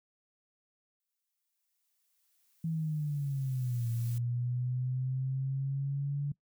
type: noise with exponential growth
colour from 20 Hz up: blue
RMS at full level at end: -49 dBFS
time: 1-4.18 s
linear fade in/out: 0 ms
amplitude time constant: 690 ms
type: linear two-way sweep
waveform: sine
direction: down then up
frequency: 164.81 to 116.1 to 143.9 Hz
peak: -30 dBFS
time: 2.64-6.32 s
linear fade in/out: 5 ms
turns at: 3.89 s
effects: noise-tail reverb RT60 0.1 s tail -21 dB re dry